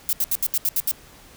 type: noise bursts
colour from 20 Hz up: violet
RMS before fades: -21 dBFS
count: 8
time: 0.09-0.913 s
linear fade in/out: 0 ms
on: 39 ms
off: 73 ms
effects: pink hiss -48 dBFS RMS until 1.36 s